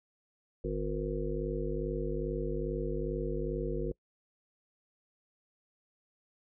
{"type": "harmonic tone with a mistuned harmonic", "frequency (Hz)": 51.2, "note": "G#1", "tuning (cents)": -24, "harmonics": [1, 3, 5, 7, 9, 10], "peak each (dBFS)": [-36, -39, -42, -37, -37, -42], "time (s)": [0.64, 3.92], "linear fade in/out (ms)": 5, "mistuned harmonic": 10, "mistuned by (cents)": -30, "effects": ["noise-tail reverb RT60 0.1 s tail -24 dB re dry"]}